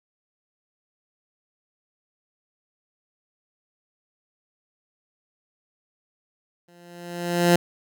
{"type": "tone with exponential growth", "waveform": "15% pulse", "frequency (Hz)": 173.8, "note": "F3", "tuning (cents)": -8, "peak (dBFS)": -7, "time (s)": [6.68, 7.56], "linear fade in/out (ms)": 5, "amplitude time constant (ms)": 190, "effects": []}